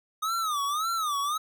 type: tone with vibrato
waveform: square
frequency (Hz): 1235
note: D#6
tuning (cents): -13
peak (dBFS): -27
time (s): 0.22-1.38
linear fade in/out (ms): 10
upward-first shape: sine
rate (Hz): 1.8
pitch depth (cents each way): 170
effects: none